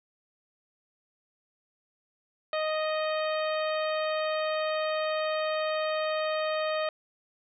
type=harmonic tone; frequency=622 Hz; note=D#5; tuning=1 cent flat; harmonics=1 / 2 / 3 / 4 / 5 / 6 / 7; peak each=-28 / -34 / -38 / -40 / -42 / -44 / -45 dBFS; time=2.53-6.89 s; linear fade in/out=2 ms; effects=none